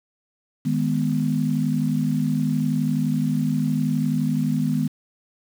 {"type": "chord", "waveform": "sine", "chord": "G# minor", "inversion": "second", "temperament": "equal", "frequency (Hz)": [155.56, 207.7, 246.9], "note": ["D#3", "G#3", "B3"], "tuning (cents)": [0, 0, 0], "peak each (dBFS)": [-23, -25, -23], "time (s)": [0.65, 4.88], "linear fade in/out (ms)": 10, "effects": ["7-bit"]}